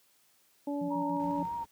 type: harmonic tone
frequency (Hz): 286.4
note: D4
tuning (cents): -43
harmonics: 1 / 2 / 3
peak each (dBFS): -32 / -38 / -42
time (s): 0.67-1.43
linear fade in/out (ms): 5
type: tone with tremolo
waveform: sine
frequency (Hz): 174.61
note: F3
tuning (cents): 0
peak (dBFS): -37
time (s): 0.81-1.48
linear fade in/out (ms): 5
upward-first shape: square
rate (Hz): 7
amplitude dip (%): 65
type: tone with vibrato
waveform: sine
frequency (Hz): 932.3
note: A#5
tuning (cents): 0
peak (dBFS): -33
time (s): 0.9-1.65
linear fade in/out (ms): 20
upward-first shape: triangle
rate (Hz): 5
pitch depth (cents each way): 27
type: noise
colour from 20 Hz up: brown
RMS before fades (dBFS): -46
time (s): 1.19-1.66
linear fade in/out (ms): 10
effects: white hiss -67 dBFS RMS until 1.71 s + high-pass 100 Hz 12 dB/octave